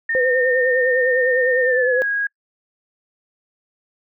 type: tone with pitch glide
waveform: sine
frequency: 1825 to 1644.8 Hz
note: A#6 to G#6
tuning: -37 to -17 cents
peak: -18 dBFS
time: 0.09-2.27 s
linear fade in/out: 5 ms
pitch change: -180 cents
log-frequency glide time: 1.62-2.06 s
type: tone with vibrato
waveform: sine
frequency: 504 Hz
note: B4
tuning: 35 cents sharp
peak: -16 dBFS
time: 0.15-2.02 s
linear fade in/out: 0 ms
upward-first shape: sine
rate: 9.9 Hz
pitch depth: 55 cents each way
effects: noise-tail reverb RT60 0.1 s tail -26 dB re dry